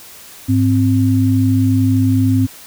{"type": "tone pair together", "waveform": "sine", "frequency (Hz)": [103.83, 261.6], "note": ["G#2", "C4"], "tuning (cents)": [0, 0], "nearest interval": "octave + major third", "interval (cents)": 1600, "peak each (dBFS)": -13, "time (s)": [0.48, 2.47], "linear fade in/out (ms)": 20, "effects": ["white hiss -38 dBFS RMS until 2.66 s"]}